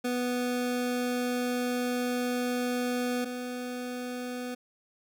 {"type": "tone pair in turn", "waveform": "25% pulse", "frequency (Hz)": [246.9, 248.1], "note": ["B3", "B3"], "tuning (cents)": [0, 8], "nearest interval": "unison", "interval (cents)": 8, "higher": "second", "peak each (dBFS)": [-24, -30], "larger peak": "first", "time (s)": [[0.04, 3.25], [3.25, 4.55]], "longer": "first", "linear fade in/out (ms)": 10, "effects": []}